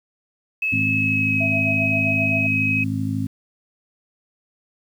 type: tone with pitch glide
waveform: sine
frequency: 2588 to 2544 Hz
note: E7 to D#7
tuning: -32 to +38 cents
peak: -19 dBFS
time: 0.62-2.84 s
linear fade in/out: 5 ms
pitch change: -30 cents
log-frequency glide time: 0.88-1.44 s
type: harmonic tone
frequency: 52.7 Hz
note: G#1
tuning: 26 cents sharp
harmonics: 2 / 3 / 4 / 5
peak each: -25 / -30 / -28 / -25 dBFS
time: 0.72-3.27 s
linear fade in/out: 10 ms
type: tone with tremolo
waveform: sine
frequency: 664 Hz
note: E5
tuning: 12 cents sharp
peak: -25 dBFS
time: 1.4-2.47 s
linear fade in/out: 10 ms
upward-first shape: sine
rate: 7.6 Hz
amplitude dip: 70%
effects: 8-bit